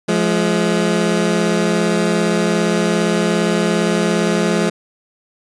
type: tone pair together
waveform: 20% pulse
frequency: 174.65 / 212.1 Hz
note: F3 / G#3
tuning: 0 / +37 cents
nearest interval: minor third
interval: 337 cents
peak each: -12 dBFS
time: 0.08-4.7 s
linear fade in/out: 10 ms
effects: resampled to 22050 Hz